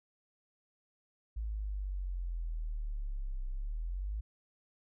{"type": "exponential two-way sweep", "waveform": "sine", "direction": "down then up", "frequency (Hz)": [55, 31.63, 55], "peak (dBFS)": -34, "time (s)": [1.36, 4.21], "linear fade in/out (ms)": 10, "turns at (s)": 3.48, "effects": []}